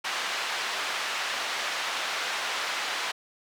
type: band-pass noise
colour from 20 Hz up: pink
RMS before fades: -31 dBFS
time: 0.04-3.12 s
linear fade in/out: 10 ms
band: 990 to 4500 Hz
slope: 12 dB/octave
effects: none